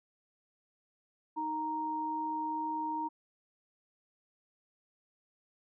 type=tone pair together; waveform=sine; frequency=311.5 / 932.3 Hz; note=D#4 / A#5; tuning=+2 / 0 cents; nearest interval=octave + perfect fifth; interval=1898 cents; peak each=-39 / -33 dBFS; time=1.36-3.09 s; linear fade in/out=20 ms; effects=none